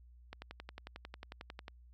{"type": "click train", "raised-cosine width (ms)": 0.3, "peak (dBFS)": -29, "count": 16, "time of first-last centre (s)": [0.33, 1.681], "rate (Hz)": 11.1, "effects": ["added 60 Hz sine -56 dBFS peak until 1.93 s"]}